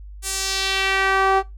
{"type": "tone with band-pass filter sweep", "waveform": "sawtooth", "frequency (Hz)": 386.1, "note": "G4", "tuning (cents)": -26, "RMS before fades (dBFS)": -20, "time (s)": [0.22, 1.43], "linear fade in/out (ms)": 50, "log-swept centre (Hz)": [9300, 800], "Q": 1.5, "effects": ["noise-tail reverb RT60 0.2 s tail -19 dB re dry", "added 50 Hz sine -35 dBFS peak until 1.57 s"]}